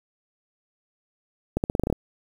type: accelerating click train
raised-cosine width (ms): 2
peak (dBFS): -9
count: 9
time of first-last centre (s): 1.57-1.927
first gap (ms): 69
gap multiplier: 0.87
effects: 7-bit